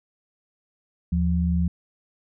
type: tone pair together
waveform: sine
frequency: 77.6 / 174.63 Hz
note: D#2 / F3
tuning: -4 / 0 cents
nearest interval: octave + major second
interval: 1404 cents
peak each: -22 dBFS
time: 1.12-1.68 s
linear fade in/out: 5 ms
effects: none